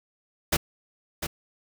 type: noise with echo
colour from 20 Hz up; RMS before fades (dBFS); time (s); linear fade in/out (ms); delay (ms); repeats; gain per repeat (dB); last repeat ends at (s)
pink; -22; 0.52-0.57; 10; 700; 1; -8; 1.27
effects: none